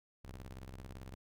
sawtooth ring-modulated tone, 65.1 Hz, C2, 8 cents flat, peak -40 dBFS, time 0.24-1.15 s, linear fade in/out 10 ms, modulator 23.6 Hz, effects none

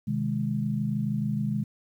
sine chord, Ab major, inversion first, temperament equal with one note detuned, 128.71 / 155.56 / 207.7 Hz, C3 / Eb3 / Ab3, -28 / 0 / 0 cents, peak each -30 / -31 / -28 dBFS, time 0.07-1.64 s, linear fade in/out 10 ms, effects 10-bit

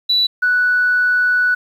sine tone pair in turn, 3951 / 1480 Hz, B7 / F#6, 0 / 0 cents, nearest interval octave + perfect fourth, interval 1700 cents, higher first, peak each -11 dBFS, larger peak neither, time 0.09-0.27 / 0.42-1.55 s, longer second, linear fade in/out 10 ms, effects tanh soft clip ceiling -7 dBFS + 8-bit

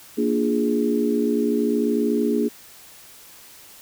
sine chord, Bb dominant seventh, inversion none, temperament equal with one note detuned, 233.1 / 293.7 / 347 / 415.3 Hz, Bb3 / D4 / F4 / Ab4, 0 / 0 / -11 / 0 cents, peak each -22 / -24 / -28 / -23 dBFS, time 0.17-2.49 s, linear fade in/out 20 ms, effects white hiss -46 dBFS RMS until 3.81 s

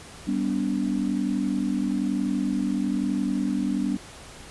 sine chord, G major, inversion none, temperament equal with one note detuned, 196 / 246.9 / 288 Hz, G3 / B3 / D4, 0 / 0 / -34 cents, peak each -27 dBFS, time 0.27-3.97 s, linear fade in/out 10 ms, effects pink hiss -44 dBFS RMS until 4.5 s + resampled to 24000 Hz

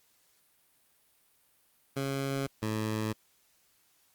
15% pulse tone pair in turn, 137.1 / 108.82 Hz, C#3 / A2, -19 / -19 cents, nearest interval major third, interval 400 cents, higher first, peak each -24 dBFS, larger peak neither, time 1.96-2.47 / 2.62-3.13 s, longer neither, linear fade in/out 10 ms, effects white hiss -68 dBFS RMS until 4.14 s + Opus 48 kbps

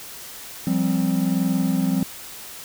triangle chord, F suspended second, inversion none, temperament equal, 174.61 / 196 / 261.6 Hz, F3 / G3 / C4, 0 / 0 / 0 cents, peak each -21 dBFS, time 0.67-2.03 s, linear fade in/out 2 ms, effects white hiss -38 dBFS RMS until 2.64 s

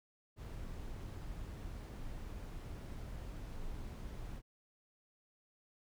brown noise, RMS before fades -45 dBFS, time 0.36-4.42 s, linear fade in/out 50 ms, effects none

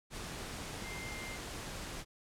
sine tone in noise, 2099 Hz, C7, 5 cents sharp, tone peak -45 dBFS, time 0.82-1.39 s, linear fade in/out 50 ms, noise pink, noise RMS -43 dBFS, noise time 0.1-2.05 s, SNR -5 dB, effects low-pass 10000 Hz 12 dB/octave

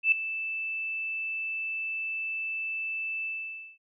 sine tone with ADSR envelope, 2640 Hz, E7, 2 cents sharp, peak -16 dBFS, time 0.03-3.78 s, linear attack 90 ms, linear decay 3 ms, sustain -14 dB, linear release 530 ms, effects none

